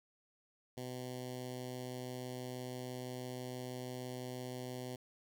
10% pulse tone with notch filter, 126.1 Hz, B2, 36 cents sharp, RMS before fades -44 dBFS, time 0.77-4.96 s, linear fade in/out 5 ms, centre 1400 Hz, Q 0.81, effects none

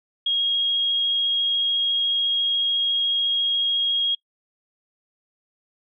sine tone with vibrato, 3275 Hz, G#7, 25 cents flat, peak -19 dBFS, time 0.26-4.15 s, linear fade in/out 5 ms, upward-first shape sine, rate 14 Hz, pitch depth 9 cents each way, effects noise-tail reverb RT60 0.1 s tail -24 dB re dry

